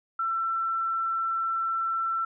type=tone; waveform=sine; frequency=1342 Hz; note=E6; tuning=31 cents sharp; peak=-25 dBFS; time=0.19-2.25 s; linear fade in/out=5 ms; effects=none